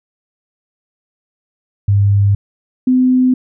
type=tone pair in turn; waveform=sine; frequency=100.6 / 254.7 Hz; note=G2 / C4; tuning=+45 / -46 cents; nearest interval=octave + major third; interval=1609 cents; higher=second; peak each=-8 dBFS; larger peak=neither; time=1.88-2.35 / 2.87-3.34 s; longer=neither; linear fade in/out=5 ms; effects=none